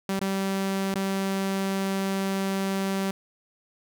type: tone with dropouts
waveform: sawtooth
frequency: 193.9 Hz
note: G3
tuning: 19 cents flat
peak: -21 dBFS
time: 0.09-3.11 s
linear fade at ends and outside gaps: 2 ms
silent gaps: 0.192-0.213 / 0.942-0.956 s
effects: none